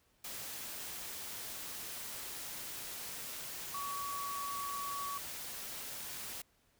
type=tone in noise; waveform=sine; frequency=1130 Hz; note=C#6; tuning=33 cents sharp; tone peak=-38 dBFS; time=3.74-5.18 s; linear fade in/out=5 ms; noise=white; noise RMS=-44 dBFS; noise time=0.24-6.42 s; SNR=+3 dB; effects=pink hiss -72 dBFS RMS until 6.79 s